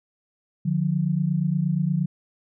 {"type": "tone pair together", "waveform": "sine", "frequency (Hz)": [150, 178.5], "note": ["D3", "F3"], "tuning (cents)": [37, 38], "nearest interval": "minor third", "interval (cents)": 301, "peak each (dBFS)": -23, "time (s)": [0.65, 2.06], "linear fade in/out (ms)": 10, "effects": []}